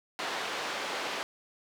pink band-pass noise, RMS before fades -35 dBFS, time 0.19-1.23 s, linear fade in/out 0 ms, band 520 to 4200 Hz, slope 12 dB/octave, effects none

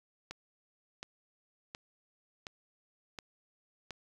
click train, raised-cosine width 0.2 ms, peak -24 dBFS, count 6, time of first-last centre 0.31-3.907 s, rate 1.39 Hz, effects 10-bit

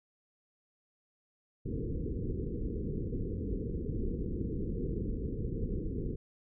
pink low-pass noise, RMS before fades -35 dBFS, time 1.65-6.16 s, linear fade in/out 10 ms, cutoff 480 Hz, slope 96 dB/octave, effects none

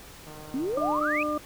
click train, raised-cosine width 1 ms, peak -32 dBFS, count 114, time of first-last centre 0.27-1.009 s, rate 153 Hz
sine exponential sweep, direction up, 246.9 to 2605 Hz, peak -26 dBFS, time 0.54-1.23 s, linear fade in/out 2 ms
harmonic tone, 300 Hz, D4, 37 cents sharp, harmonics 1 / 2 / 4, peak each -30 / -30 / -30 dBFS, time 0.77-1.38 s, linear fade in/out 5 ms
effects pink hiss -47 dBFS RMS until 1.45 s

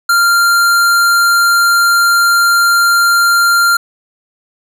square tone, 1390 Hz, F6, 9 cents flat, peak -8 dBFS, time 0.09-3.77 s, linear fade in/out 5 ms, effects none

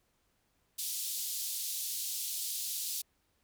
white band-pass noise, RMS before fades -37 dBFS, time 0.78-3.02 s, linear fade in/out 10 ms, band 3500 to 16000 Hz, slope 24 dB/octave, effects pink hiss -75 dBFS RMS until 3.43 s

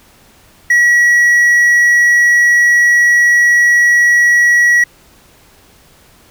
triangle tone with hard clipping, 1924 Hz, B6, 46 cents flat, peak -7 dBFS, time 0.7-4.84 s, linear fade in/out 5 ms, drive 6 dB, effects pink hiss -46 dBFS RMS until 6.3 s

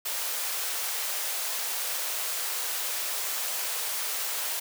white high-pass noise, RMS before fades -31 dBFS, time 0.05-4.6 s, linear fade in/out 10 ms, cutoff 460 Hz, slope 24 dB/octave, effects none

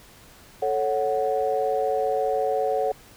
sine chord, F# minor, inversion first, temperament equal, 440 / 554.4 / 740 Hz, A4 / C#5 / F#5, 0 / 0 / 0 cents, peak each -25 dBFS, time 0.62-2.92 s, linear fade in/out 5 ms, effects tanh soft clip ceiling -12 dBFS + pink hiss -50 dBFS RMS until 3.16 s

